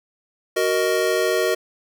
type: chord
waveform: square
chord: D# minor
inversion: first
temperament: just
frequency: 373.4 / 466.7 / 622.3 Hz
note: F#4 / A#4 / D#5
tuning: +16 / +2 / 0 cents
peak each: -23 / -23 / -24 dBFS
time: 0.56-1.55 s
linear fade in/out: 10 ms
effects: none